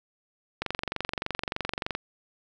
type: click train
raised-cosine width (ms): 0.3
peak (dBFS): -13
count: 32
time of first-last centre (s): 0.62-1.95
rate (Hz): 23.3
effects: none